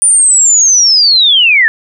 sine linear sweep, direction down, 9397 to 1712 Hz, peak -4 dBFS, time 0.02-1.68 s, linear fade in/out 0 ms, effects none

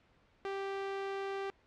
sawtooth tone, 392 Hz, G4, in tune, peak -32 dBFS, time 0.45-1.5 s, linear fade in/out 0 ms, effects pink hiss -68 dBFS RMS until 1.66 s + low-pass 3000 Hz 12 dB/octave

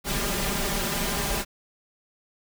pink noise with comb filter, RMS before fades -27 dBFS, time 0.04-1.45 s, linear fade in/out 50 ms, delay 5 ms, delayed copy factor +0.8, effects none

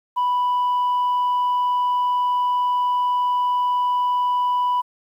sine tone, 987.8 Hz, B5, in tune, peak -15 dBFS, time 0.16-4.82 s, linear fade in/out 20 ms, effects tanh soft clip ceiling -16 dBFS + 9-bit

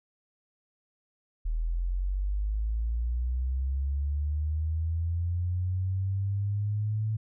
sine linear sweep, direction up, 38.89 to 109.9 Hz, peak -26 dBFS, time 1.45-7.17 s, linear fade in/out 10 ms, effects none

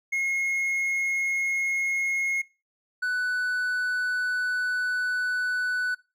triangle tone pair in turn, 2159 / 1490 Hz, C#7 / F#6, -46 / +12 cents, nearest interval tritone, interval 642 cents, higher first, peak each -22 dBFS, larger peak neither, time 0.12-2.42 / 3.02-5.95 s, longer second, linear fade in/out 10 ms, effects noise-tail reverb RT60 0.3 s tail -22 dB re dry

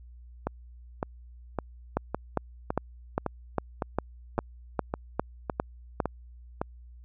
two click trains, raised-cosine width 1 ms, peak -14 / -11 dBFS, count 12 / 11, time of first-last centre 0.47-6.615 / 1.97-6.002 s, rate 1.79 / 2.48 Hz, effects added 60 Hz sine -46 dBFS peak until 7.04 s

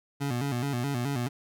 25% pulse tone with vibrato, 130.81 Hz, C3, in tune, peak -24 dBFS, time 0.2-1.29 s, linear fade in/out 20 ms, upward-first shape square, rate 4.7 Hz, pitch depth 130 cents each way, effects none

